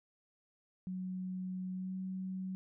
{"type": "tone with pitch glide", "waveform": "sine", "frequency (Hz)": [185, 187.69], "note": ["F#3", "F#3"], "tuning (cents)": [0, 25], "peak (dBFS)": -37, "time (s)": [0.87, 2.55], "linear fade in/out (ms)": 0, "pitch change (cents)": 25, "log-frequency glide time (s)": [1.73, 1.95], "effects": []}